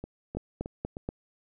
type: two click trains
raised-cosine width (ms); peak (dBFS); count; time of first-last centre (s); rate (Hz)
2; -18 / -24; 4 / 4; 0.37-1.089 / 0.04-0.969; 4.17 / 3.23
effects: none